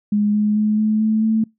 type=tone with pitch steps; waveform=sine; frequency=207.7 / 210.2 / 212.8 / 215.4 / 218 / 220.7 Hz; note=G#3 / G#3 / G#3 / A3 / A3 / A3; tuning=0 / +21 / +42 / -37 / -16 / +5 cents; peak=-14 dBFS; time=0.12-1.44 s; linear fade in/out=5 ms; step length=220 ms; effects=noise-tail reverb RT60 0.2 s tail -26 dB re dry